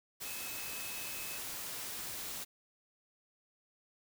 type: tone in noise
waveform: sine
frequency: 2579 Hz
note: E7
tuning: 39 cents flat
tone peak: -48 dBFS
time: 0.24-1.39 s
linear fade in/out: 20 ms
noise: white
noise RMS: -42 dBFS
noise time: 0.2-2.45 s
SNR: -9 dB
effects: none